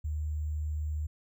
sine tone with sample-and-hold, 76.2 Hz, D#2, 36 cents flat, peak -30 dBFS, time 0.04-1.07 s, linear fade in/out 10 ms, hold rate 7350 Hz, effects none

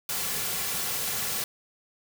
white noise with comb filter, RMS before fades -30 dBFS, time 0.09-1.44 s, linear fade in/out 2 ms, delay 3.2 ms, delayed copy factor -0.5, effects none

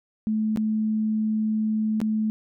sine tone with dropouts, 216.8 Hz, A3, 25 cents flat, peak -21 dBFS, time 0.27-2.3 s, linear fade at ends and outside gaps 0 ms, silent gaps 0.561-0.573 / 2.003-2.015 s, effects none

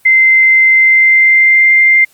sine tone with pitch glide, 2076 to 2096 Hz, C7 to C7, -14 to +2 cents, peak -4 dBFS, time 0.05-2.05 s, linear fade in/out 10 ms, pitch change +16 cents, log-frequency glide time 0.76-1.74 s, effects white hiss -49 dBFS RMS until 2.13 s + Opus 32 kbps

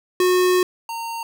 square tone pair in turn, 364.2 / 919.7 Hz, F#4 / A#5, -27 / -24 cents, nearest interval octave + major third, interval 1603 cents, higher second, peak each -15 / -27 dBFS, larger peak first, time 0.2-0.63 / 0.89-1.23 s, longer first, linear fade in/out 2 ms, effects none

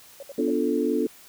sine tone bursts, 554.4 Hz, C#5, in tune, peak -35 dBFS, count 4, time 0.2-0.503 s, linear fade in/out 2 ms, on 27 ms, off 65 ms
sine chord, B half-diminished seventh, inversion none, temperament equal with one note detuned, 246.9 / 291.6 / 349.2 / 440 Hz, B3 / D4 / F4 / A4, 0 / -12 / 0 / 0 cents, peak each -27 / -26 / -28 / -26 dBFS, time 0.38-1.07 s, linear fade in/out 5 ms
effects white hiss -50 dBFS RMS until 1.28 s

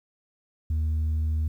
sine tone, 78.2 Hz, D#2, 9 cents sharp, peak -20 dBFS, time 0.7-1.48 s, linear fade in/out 5 ms, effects tanh soft clip ceiling -22 dBFS + 10-bit

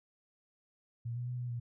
sine tone with pitch steps, 117.6 / 122.1 / 124 / 122.8 / 119.4 Hz, A#2 / B2 / B2 / B2 / A#2, +16 / -19 / +7 / -9 / +42 cents, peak -35 dBFS, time 1.05-1.6 s, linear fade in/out 10 ms, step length 110 ms, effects none

